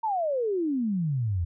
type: exponential sweep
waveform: sine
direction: down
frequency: 927 to 80.8 Hz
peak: -24 dBFS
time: 0.03-1.45 s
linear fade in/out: 10 ms
effects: none